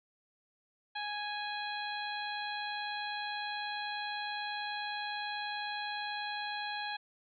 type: harmonic tone with a mistuned harmonic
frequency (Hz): 830.6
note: G#5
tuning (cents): 0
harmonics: 1 / 2 / 3 / 4 / 5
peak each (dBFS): -39 / -41 / -45 / -45 / -44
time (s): 0.95-6.97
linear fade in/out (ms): 10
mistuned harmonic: 5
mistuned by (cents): -29
effects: none